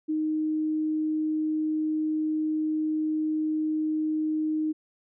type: tone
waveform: sine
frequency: 310.4 Hz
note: D#4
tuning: 4 cents flat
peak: -24 dBFS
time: 0.08-4.73 s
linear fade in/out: 20 ms
effects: none